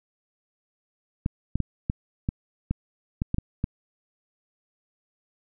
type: clicks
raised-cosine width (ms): 5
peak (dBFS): -12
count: 10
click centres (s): 1.261 / 1.556 / 1.603 / 1.899 / 2.289 / 2.71 / 3.219 / 3.344 / 3.384 / 3.641
effects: none